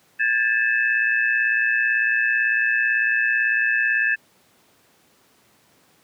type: tone cluster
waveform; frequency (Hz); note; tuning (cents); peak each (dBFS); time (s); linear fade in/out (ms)
sine; 1630 / 1748 / 2606; G#6 / A6 / E7; -33 / -12 / -20; -22 / -20 / -25; 0.19-4.16; 20
effects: pink hiss -58 dBFS RMS until 6.03 s + high-pass 150 Hz 12 dB/octave